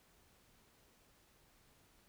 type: silence
effects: pink hiss -69 dBFS RMS until 2.08 s